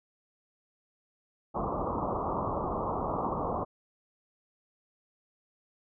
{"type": "low-pass noise", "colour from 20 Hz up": "white", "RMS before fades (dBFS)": -32, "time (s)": [1.54, 3.65], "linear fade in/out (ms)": 20, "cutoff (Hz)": 1200, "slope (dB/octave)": 96, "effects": []}